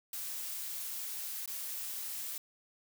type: noise with dropouts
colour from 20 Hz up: blue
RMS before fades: -40 dBFS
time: 0.13-2.38 s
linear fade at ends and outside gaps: 2 ms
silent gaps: 1.459-1.476 s
effects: none